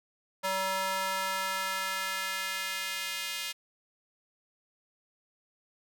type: tone with high-pass filter sweep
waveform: square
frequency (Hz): 190.5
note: G3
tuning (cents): -49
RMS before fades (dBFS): -33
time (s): 0.43-3.53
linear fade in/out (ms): 20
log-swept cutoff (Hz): 760 to 2700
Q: 1.3
effects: none